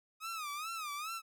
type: tone with vibrato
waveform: sawtooth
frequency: 1249 Hz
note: D#6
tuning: 6 cents sharp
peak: -35 dBFS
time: 0.2-1.22 s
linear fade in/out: 50 ms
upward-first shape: sine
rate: 2.4 Hz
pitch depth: 140 cents each way
effects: none